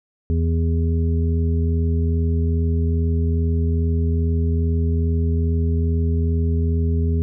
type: harmonic tone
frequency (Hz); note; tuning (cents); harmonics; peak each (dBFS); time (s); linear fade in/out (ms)
82.41; E2; 0; 1 / 2 / 3 / 5; -17 / -26 / -27 / -30; 0.3-7.22; 0
effects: none